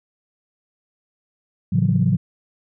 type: chord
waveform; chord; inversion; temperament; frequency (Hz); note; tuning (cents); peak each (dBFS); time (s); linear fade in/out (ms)
sine; F# minor seventh; first; equal with one note detuned; 110 / 138.59 / 168.28 / 185; A2 / C#3 / E3 / F#3; 0 / 0 / +36 / 0; -20; 1.72-2.17; 10
effects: tanh soft clip ceiling -5 dBFS